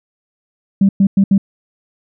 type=tone bursts at uneven times; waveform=sine; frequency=196 Hz; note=G3; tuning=in tune; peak=-6 dBFS; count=4; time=0.81-0.89 / 1-1.07 / 1.17-1.24 / 1.31-1.38 s; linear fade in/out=5 ms; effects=tanh soft clip ceiling -2 dBFS